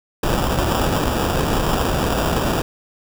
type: noise with sample-and-hold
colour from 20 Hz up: pink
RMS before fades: -19 dBFS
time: 0.23-2.62 s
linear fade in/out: 5 ms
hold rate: 2100 Hz
effects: none